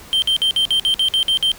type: tone bursts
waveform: triangle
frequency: 3136 Hz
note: G7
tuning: in tune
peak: -12 dBFS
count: 10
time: 0.13-1.517 s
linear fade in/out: 0 ms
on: 91 ms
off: 53 ms
effects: pink hiss -40 dBFS RMS until 1.58 s